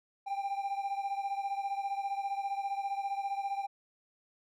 triangle beating tone pair, 790 / 805 Hz, G5 / G5, +13 / +46 cents, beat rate 15 Hz, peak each -32 / -36 dBFS, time 0.26-3.67 s, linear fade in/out 20 ms, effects none

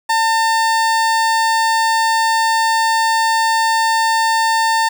30% pulse tone, 900 Hz, A5, 39 cents sharp, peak -10 dBFS, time 0.09-4.89 s, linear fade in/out 10 ms, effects none

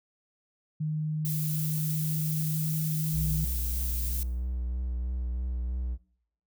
sine tone with pitch glide, 154.1 to 156.52 Hz, D#3 to D#3, -16 to +11 cents, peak -27 dBFS, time 0.8-3.45 s, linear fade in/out 10 ms, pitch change +27 cents, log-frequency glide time 1.05-2.71 s
violet noise, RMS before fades -35 dBFS, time 1.25-4.23 s, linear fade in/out 0 ms
triangle tone with vibrato, 61.74 Hz, B1, in tune, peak -27 dBFS, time 3.12-5.98 s, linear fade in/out 50 ms, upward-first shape triangle, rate 3.1 Hz, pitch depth 37 cents each way
effects noise-tail reverb RT60 0.7 s tail -21 dB re dry

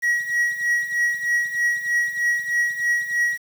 triangle tone with tremolo, 1911 Hz, A#6, 43 cents sharp, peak -14 dBFS, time 0.02-3.38 s, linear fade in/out 20 ms, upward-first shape triangle, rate 3.2 Hz, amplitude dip 80%, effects 7-bit

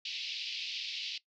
pink band-pass noise, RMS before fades -39 dBFS, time 0.05-1.18 s, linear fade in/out 5 ms, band 2500 to 5000 Hz, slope 48 dB/octave, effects noise-tail reverb RT60 0.1 s tail -18 dB re dry

